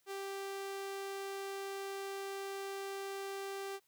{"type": "tone", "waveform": "sawtooth", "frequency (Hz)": 392.4, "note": "G4", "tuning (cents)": 2, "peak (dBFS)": -36, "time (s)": [0.06, 3.8], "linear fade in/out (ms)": 50, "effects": ["white hiss -75 dBFS RMS until 3.87 s"]}